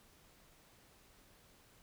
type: silence
effects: pink hiss -65 dBFS RMS until 1.82 s